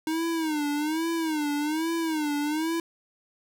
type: tone with vibrato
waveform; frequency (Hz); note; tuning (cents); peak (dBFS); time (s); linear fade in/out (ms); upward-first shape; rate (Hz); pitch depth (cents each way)
square; 311.1; D#4; 0; -26; 0.07-2.8; 2; sine; 1.2; 120
effects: none